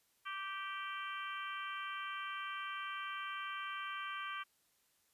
harmonic tone, 390 Hz, G4, 9 cents flat, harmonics 3 / 4 / 5 / 6 / 7 / 8, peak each -43 / -46 / -52 / -49 / -53 / -50 dBFS, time 0.25-4.44 s, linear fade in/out 20 ms, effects white hiss -75 dBFS RMS until 5.13 s + resampled to 32000 Hz

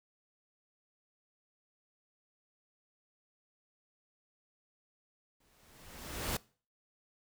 pink noise with exponential growth, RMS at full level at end -33 dBFS, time 5.4-6.37 s, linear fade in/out 5 ms, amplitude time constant 210 ms, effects noise-tail reverb RT60 0.4 s tail -22 dB re dry

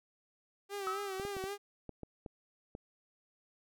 sawtooth tone with vibrato, 392 Hz, G4, in tune, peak -34 dBFS, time 0.69-1.58 s, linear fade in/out 50 ms, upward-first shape sine, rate 3.8 Hz, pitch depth 65 cents each way
sine tone with exponential decay, 1290 Hz, E6, 38 cents flat, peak -32 dBFS, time 0.87-1.38 s, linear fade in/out 0 ms, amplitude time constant 110 ms
clicks, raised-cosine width 2 ms, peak -30 dBFS, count 8, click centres 1.198 / 1.251 / 1.367 / 1.44 / 1.893 / 2.033 / 2.262 / 2.751 s
effects none

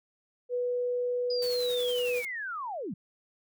sine tone, 491.5 Hz, B4, 8 cents flat, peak -27 dBFS, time 0.49-2.23 s, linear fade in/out 50 ms
sine linear sweep, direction down, 4978 to 147.6 Hz, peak -33 dBFS, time 1.3-2.94 s, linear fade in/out 5 ms
white noise with tremolo, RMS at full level -42 dBFS, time 1.42-2.25 s, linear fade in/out 2 ms, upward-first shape triangle, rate 11 Hz, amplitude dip 45%
effects none

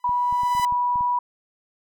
sawtooth tone with exponential growth, 995 Hz, B5, 13 cents sharp, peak -21 dBFS, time 0-0.65 s, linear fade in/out 1 ms, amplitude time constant 140 ms
sine tone, 978 Hz, B5, 17 cents flat, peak -19 dBFS, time 0.04-1.19 s, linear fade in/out 5 ms
clicks, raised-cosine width 5 ms, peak -28 dBFS, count 8, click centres 0.093 / 0.326 / 0.434 / 0.551 / 0.598 / 0.724 / 0.958 / 1.009 s
effects none

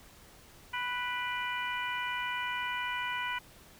harmonic tone with a mistuned harmonic, 493.9 Hz, B4, in tune, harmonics 2 / 3 / 4 / 5 / 6, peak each -36 / -38 / -39 / -40 / -41 dBFS, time 0.73-3.39 s, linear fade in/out 10 ms, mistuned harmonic 5, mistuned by -48 cents, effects pink hiss -56 dBFS RMS until 3.79 s

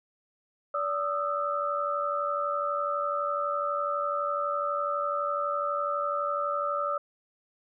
sine tone cluster, 578 / 1227 / 1319 Hz, D5 / D#6 / E6, -28 / -25 / +1 cents, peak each -31 dBFS, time 0.74-6.98 s, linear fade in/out 5 ms, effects none

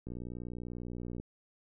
click train, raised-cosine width 3 ms, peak -29 dBFS, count 69, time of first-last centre 0.07-1.2 s, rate 60.2 Hz, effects none

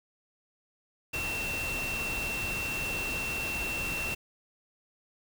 sine tone in noise, 2700 Hz, E7, 41 cents sharp, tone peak -32 dBFS, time 1.13-4.15 s, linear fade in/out 10 ms, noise pink, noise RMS -37 dBFS, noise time 1.13-4.15 s, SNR +2 dB, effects none

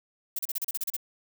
violet noise bursts, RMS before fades -30 dBFS, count 10, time 0.36-0.966 s, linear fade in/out 5 ms, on 30 ms, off 34 ms, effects none

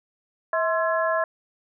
sine tone cluster, 648 / 1050 / 1342 / 1688 Hz, E5 / C6 / E6 / G#6, -30 / +6 / +31 / +28 cents, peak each -23 / -26 / -31 / -28 dBFS, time 0.53-1.24 s, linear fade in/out 2 ms, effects none

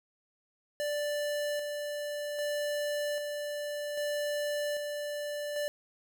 square tone with tremolo, 587.3 Hz, D5, in tune, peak -31 dBFS, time 0.8-5.68 s, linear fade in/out 0 ms, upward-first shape square, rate 0.63 Hz, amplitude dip 35%, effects 10-bit

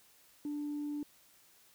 sine tone, 293.7 Hz, D4, in tune, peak -34 dBFS, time 0.45-1.03 s, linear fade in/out 2 ms, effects tanh soft clip ceiling -32 dBFS + white hiss -64 dBFS RMS until 1.74 s

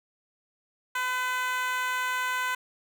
10% pulse tone with high-pass filter, 505 Hz, B4, 39 cents sharp, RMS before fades -29 dBFS, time 0.95-2.55 s, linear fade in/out 5 ms, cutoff 1200 Hz, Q 7.7, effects none

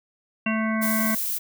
sine tone with exponential decay, 2740 Hz, F7, 34 cents flat, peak -25 dBFS, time 0.46-0.76 s, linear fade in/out 5 ms, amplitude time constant 64 ms
harmonic tone, 220 Hz, A3, in tune, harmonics 1 / 3 / 5 / 7 / 9 / 10, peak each -23 / -32 / -32 / -33 / -33 / -37 dBFS, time 0.46-1.15 s, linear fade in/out 5 ms
violet noise, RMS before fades -27 dBFS, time 0.81-1.39 s, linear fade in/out 20 ms
effects none

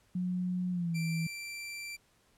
sine tone with pitch glide, 181 to 163.13 Hz, F#3 to E3, -38 to -18 cents, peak -30 dBFS, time 0.15-1.27 s, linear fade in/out 5 ms, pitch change -180 cents, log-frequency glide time 0.71-0.98 s
sawtooth tone, 2349 Hz, D7, in tune, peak -36 dBFS, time 0.94-1.97 s, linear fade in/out 20 ms
effects pink hiss -68 dBFS RMS until 2.37 s + low-pass 12000 Hz 12 dB/octave

